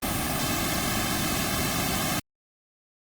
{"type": "noise with comb filter", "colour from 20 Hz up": "pink", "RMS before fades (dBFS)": -27, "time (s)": [0.02, 2.2], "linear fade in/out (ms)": 10, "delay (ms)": 2.1, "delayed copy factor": -0.9, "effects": ["Opus 32 kbps"]}